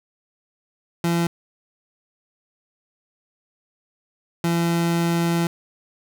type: tone pair in turn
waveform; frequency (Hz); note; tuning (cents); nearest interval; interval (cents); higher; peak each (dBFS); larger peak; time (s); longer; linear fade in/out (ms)
30% pulse; 169.9 / 169.29; F3 / E3; -47 / +46; unison; 7; first; -16; neither; 1.04-1.27 / 4.44-5.47; second; 2
effects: none